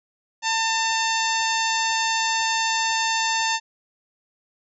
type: harmonic tone with a mistuned harmonic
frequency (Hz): 898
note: A5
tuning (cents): +35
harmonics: 1 / 2 / 3 / 4 / 5 / 6 / 7 / 8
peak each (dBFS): -24 / -27 / -29 / -30 / -31 / -32 / -32 / -33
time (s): 0.42-3.6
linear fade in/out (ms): 50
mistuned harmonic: 6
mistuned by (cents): -38
effects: none